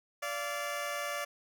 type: tone pair together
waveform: 15% pulse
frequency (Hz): 580.2 / 690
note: D5 / F5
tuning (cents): -21 / -21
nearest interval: minor third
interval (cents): 300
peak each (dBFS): -29 / -33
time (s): 0.22-1.25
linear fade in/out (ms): 10
effects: none